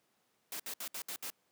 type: noise bursts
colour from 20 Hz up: white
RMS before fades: -41 dBFS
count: 6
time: 0.52-1.302 s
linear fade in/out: 2 ms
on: 77 ms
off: 64 ms
effects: pink hiss -75 dBFS RMS until 1.51 s + high-pass 200 Hz 12 dB/octave